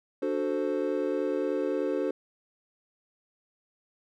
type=chord; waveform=triangle; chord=D dominant seventh; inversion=none; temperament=equal; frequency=293.7 / 370 / 440 / 523.3 Hz; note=D4 / F#4 / A4 / C5; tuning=0 / 0 / 0 / 0 cents; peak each=-30 dBFS; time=0.22-2.11 s; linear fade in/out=5 ms; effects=none

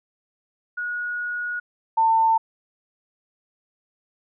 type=tone pair in turn; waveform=sine; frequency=1452 / 897.5 Hz; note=F#6 / A5; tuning=-33 / +34 cents; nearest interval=minor sixth; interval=833 cents; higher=first; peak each=-25 / -15 dBFS; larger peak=second; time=0.77-1.6 / 1.97-2.38 s; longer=first; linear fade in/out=10 ms; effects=none

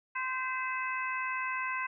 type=harmonic tone with a mistuned harmonic; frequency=518 Hz; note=C5; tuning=17 cents flat; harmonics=2 / 3 / 4 / 5; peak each=-35 / -37 / -38 / -39 dBFS; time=0.15-1.87 s; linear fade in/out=10 ms; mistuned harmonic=4; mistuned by=-28 cents; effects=none

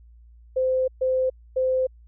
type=tone bursts at uneven times; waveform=sine; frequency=517 Hz; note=C5; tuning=21 cents flat; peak=-19 dBFS; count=3; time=0.56-0.88 / 1.01-1.3 / 1.56-1.87 s; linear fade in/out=10 ms; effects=added 58 Hz sine -47 dBFS peak until 2.07 s

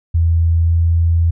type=tone with pitch glide; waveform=sine; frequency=83.1 to 83.68 Hz; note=E2 to E2; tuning=+15 to +27 cents; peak=-10 dBFS; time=0.14-1.31 s; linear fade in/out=10 ms; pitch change=+12 cents; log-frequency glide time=0.63-0.72 s; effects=none

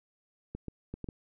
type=clicks; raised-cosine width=3 ms; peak=-25 dBFS; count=5; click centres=0.55 / 0.683 / 0.94 / 1.043 / 1.088 s; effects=none

